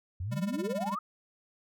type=exponential sweep; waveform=sine; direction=up; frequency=82.41 to 1295 Hz; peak=-32 dBFS; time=0.2-0.99 s; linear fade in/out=5 ms
type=tone with tremolo; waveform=square; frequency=200.1 Hz; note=G3; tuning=36 cents sharp; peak=-31 dBFS; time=0.31-0.96 s; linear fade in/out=20 ms; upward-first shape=sine; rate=18 Hz; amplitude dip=90%
effects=none